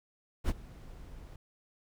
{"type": "noise with ADSR envelope", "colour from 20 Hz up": "brown", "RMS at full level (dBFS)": -26, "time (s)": [0.44, 1.36], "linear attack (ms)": 48, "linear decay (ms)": 38, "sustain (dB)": -22, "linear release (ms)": 3, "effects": []}